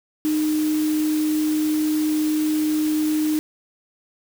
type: tone in noise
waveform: sine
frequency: 307.3 Hz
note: D#4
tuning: 21 cents flat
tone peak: -18 dBFS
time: 0.25-3.39 s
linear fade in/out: 0 ms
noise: white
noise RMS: -34 dBFS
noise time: 0.25-3.39 s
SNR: +13 dB
effects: none